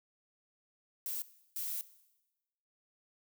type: noise bursts at uneven times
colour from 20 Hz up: violet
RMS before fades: -38 dBFS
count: 2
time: 1.06-1.22 / 1.56-1.81 s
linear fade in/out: 0 ms
effects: noise-tail reverb RT60 1.0 s tail -17 dB re dry